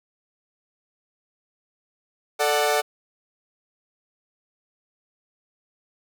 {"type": "chord", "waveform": "sawtooth", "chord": "D major", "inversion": "second", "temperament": "equal with one note detuned", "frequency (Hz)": [440, 591.4, 740], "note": ["A4", "D5", "F#5"], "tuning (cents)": [0, 12, 0], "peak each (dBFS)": -20, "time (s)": [2.39, 2.82], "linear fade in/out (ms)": 20, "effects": []}